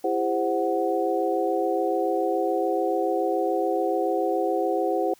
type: tone cluster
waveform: sine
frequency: 335.4 / 402.4 / 521 / 741 Hz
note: E4 / G4 / C5 / F#5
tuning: +30 / +45 / -7 / +2 cents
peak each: -27 dBFS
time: 0.04-5.14 s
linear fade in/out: 5 ms
effects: white hiss -57 dBFS RMS until 5.19 s